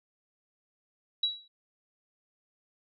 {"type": "tone with exponential decay", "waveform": "sine", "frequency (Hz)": 3897, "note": "B7", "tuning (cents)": -24, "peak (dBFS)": -22, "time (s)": [1.23, 1.48], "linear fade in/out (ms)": 5, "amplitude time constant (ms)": 53, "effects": []}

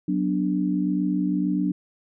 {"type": "chord", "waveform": "sine", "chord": "B minor", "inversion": "second", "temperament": "equal", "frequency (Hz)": [185, 246.9, 293.7], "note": ["F#3", "B3", "D4"], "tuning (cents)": [0, 0, 0], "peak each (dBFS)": [-24, -29, -24], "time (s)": [0.08, 1.72], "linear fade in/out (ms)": 5, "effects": []}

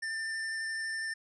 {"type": "tone with vibrato", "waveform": "square", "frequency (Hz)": 1789, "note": "A6", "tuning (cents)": 28, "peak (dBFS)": -34, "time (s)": [0.02, 1.14], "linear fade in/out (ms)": 10, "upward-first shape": "sine", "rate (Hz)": 12, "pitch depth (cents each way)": 8, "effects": ["resampled to 22050 Hz"]}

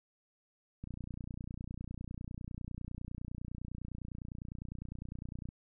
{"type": "click train", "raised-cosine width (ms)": 5, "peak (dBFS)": -30, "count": 140, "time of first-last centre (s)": [0.84, 5.489], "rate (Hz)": 29.9, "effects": []}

